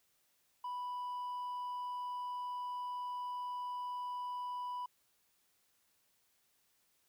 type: tone with hard clipping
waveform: sine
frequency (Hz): 987.8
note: B5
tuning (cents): 0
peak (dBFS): -39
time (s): 0.64-4.86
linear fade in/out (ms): 5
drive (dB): 2
effects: white hiss -75 dBFS RMS until 7.08 s